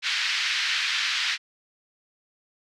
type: band-pass noise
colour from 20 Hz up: pink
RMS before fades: -26 dBFS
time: 0.02-1.38 s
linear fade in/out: 50 ms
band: 1700 to 4800 Hz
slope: 24 dB/octave
effects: none